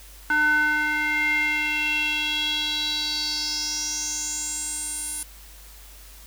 square tone with band-pass filter sweep, 301.6 Hz, D4, 46 cents sharp, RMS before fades -25 dBFS, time 0.3-5.23 s, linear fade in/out 2 ms, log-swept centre 1400 to 10000 Hz, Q 5.7, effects added 50 Hz sine -45 dBFS peak until 6.26 s + white hiss -48 dBFS RMS until 6.26 s

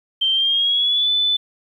sine tone with pitch glide, 3136 to 3500 Hz, G7 to A7, 0 to -10 cents, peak -15 dBFS, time 0.21-1.37 s, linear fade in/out 10 ms, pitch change +190 cents, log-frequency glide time 0.32-1.1 s, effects 9-bit

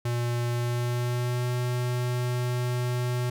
square tone with pitch glide, 120 to 123.37 Hz, B2 to B2, -49 to -1 cents, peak -26 dBFS, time 0.05-3.3 s, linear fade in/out 5 ms, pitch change +48 cents, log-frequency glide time 0.5-1.48 s, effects none

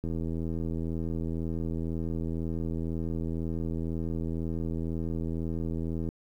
click train, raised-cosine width 3 ms, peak -21 dBFS, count 497, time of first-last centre 0.04-6.089 s, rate 82 Hz, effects 10-bit

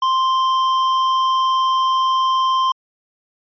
sine tone with hard clipping, 1046.5 Hz, C6, in tune, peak -16 dBFS, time 0.02-2.72 s, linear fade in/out 5 ms, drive 9 dB, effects resampled to 11025 Hz

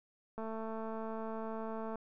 click train, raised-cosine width 1 ms, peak -29 dBFS, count 351, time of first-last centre 0.38-1.957 s, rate 222 Hz, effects none

